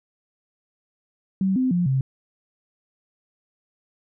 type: tone with pitch steps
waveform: sine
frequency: 191.1 / 257.4 / 176.3 / 133 Hz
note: G3 / C4 / F3 / C3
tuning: -44 / -28 / +17 / +29 cents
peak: -18 dBFS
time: 1.41-2.01 s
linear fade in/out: 2 ms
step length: 150 ms
effects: none